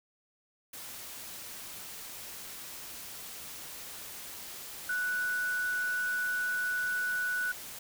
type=tone in noise; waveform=sine; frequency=1480 Hz; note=F#6; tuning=in tune; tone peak=-29 dBFS; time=4.89-7.52 s; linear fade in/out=5 ms; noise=white; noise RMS=-44 dBFS; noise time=0.73-7.79 s; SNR=+12 dB; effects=none